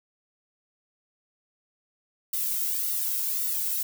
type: noise with flanger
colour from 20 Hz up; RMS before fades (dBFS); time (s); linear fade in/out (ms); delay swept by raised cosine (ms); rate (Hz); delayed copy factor
violet; -28; 2.33-3.83; 5; 1.2 to 1.74; 1.8; -0.75
effects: none